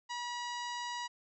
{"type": "harmonic tone", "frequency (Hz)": 966, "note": "B5", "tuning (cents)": -39, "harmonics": [1, 2, 3, 4, 5, 6, 7, 8], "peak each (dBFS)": [-39, -44, -47, -48, -49, -53, -54, -59], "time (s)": [0.09, 1.08], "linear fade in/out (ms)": 20, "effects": []}